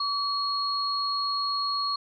sine tone pair together, 1140 / 4304 Hz, C#6 / C8, +48 / +48 cents, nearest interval octave + major seventh, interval 2300 cents, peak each -28 / -28 dBFS, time 0-1.96 s, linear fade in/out 5 ms, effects none

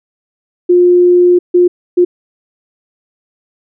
sine tone bursts at uneven times, 355.3 Hz, F4, 30 cents sharp, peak -4 dBFS, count 3, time 0.69-1.39 / 1.54-1.68 / 1.97-2.05 s, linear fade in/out 10 ms, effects none

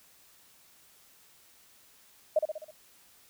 sine tone with echo, 620 Hz, D#5, 6 cents flat, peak -20 dBFS, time 2.36-2.39 s, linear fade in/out 5 ms, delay 64 ms, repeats 5, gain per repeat -5 dB, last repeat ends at 2.71 s, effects white hiss -60 dBFS RMS until 3.29 s

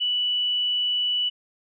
sine tone, 2960 Hz, F#7, in tune, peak -21 dBFS, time 0-1.3 s, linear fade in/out 20 ms, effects none

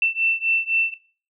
sine beating tone pair, 2677 / 2680.9 Hz, E7 / E7, +26 / +29 cents, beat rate 3.9 Hz, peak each -20 / -22 dBFS, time 0.02-0.94 s, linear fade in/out 2 ms, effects noise-tail reverb RT60 0.4 s tail -18 dB re dry

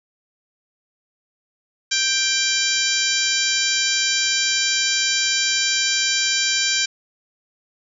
harmonic tone with a mistuned harmonic, 787 Hz, G5, 7 cents sharp, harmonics 2 / 3 / 4 / 5 / 6 / 7 / 8 / 9, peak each -26 / -26 / -26 / -26 / -26 / -26 / -26 / -26 dBFS, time 1.91-6.86 s, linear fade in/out 10 ms, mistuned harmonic 8, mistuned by -63 cents, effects none

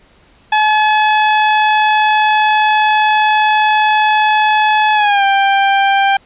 sawtooth tone with pitch glide, 855 to 788.6 Hz, A5 to G5, -50 to +10 cents, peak -5 dBFS, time 0.52-6.17 s, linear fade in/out 5 ms, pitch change -140 cents, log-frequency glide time 4.94-5.24 s, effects pink hiss -49 dBFS RMS until 6.25 s + resampled to 8000 Hz

